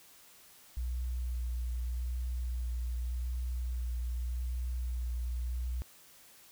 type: tone with vibrato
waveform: sine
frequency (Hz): 60.9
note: B1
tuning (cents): -24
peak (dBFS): -32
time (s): 0.77-5.82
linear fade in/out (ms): 0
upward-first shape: sine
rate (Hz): 0.85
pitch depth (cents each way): 21
effects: white hiss -58 dBFS RMS until 6.51 s